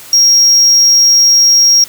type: tone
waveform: triangle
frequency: 5600 Hz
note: F8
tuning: 4 cents sharp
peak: -3 dBFS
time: 0.13-1.84 s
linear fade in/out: 2 ms
effects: white hiss -33 dBFS RMS until 1.88 s